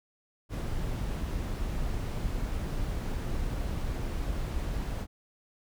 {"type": "noise", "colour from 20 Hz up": "brown", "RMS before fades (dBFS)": -32, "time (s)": [0.49, 5.07], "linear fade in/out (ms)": 50, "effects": []}